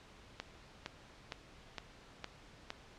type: click train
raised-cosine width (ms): 0.2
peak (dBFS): -22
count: 6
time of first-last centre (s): 0.4-2.704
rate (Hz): 2.17
effects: pink hiss -58 dBFS RMS until 2.98 s + low-pass 5000 Hz 12 dB/octave